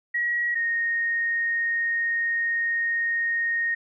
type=tone pair in turn; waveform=sine; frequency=1910 / 1857.8 Hz; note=A#6 / A#6; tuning=+42 / -6 cents; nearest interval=unison; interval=48 cents; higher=first; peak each=-22 dBFS; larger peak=neither; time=0.14-0.55 / 0.55-3.75 s; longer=second; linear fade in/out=10 ms; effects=none